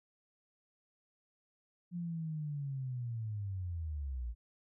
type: linear sweep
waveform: sine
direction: down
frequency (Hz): 177.2 to 55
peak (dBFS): -36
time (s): 1.91-4.35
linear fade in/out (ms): 50
effects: none